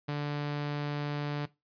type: tone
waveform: sawtooth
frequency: 146.2 Hz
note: D3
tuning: 7 cents flat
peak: -27 dBFS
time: 0.08-1.46 s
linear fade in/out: 10 ms
effects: noise-tail reverb RT60 0.2 s tail -18 dB re dry + resampled to 11025 Hz